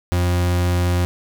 40% pulse tone, 88.5 Hz, F2, 23 cents sharp, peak -15 dBFS, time 0.12-1.05 s, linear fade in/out 0 ms, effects none

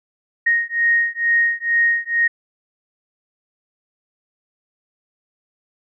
sine beating tone pair, 1864.7 / 1866.9 Hz, A#6 / A#6, 0 / +2 cents, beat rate 2.2 Hz, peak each -18 dBFS, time 0.46-2.28 s, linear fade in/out 10 ms, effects none

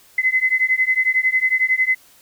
sine beating tone pair, 2034 / 2045 Hz, C7 / C7, -50 / -40 cents, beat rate 11 Hz, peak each -18 dBFS, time 0.18-1.95 s, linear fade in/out 5 ms, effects white hiss -51 dBFS RMS until 2.21 s

